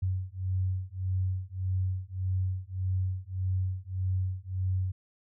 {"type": "beating tone pair", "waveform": "sine", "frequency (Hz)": [92.5, 94.2], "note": ["F#2", "F#2"], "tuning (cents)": [0, 32], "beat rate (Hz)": 1.7, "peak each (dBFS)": [-31, -31], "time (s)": [0.02, 4.92], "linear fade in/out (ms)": 10, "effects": []}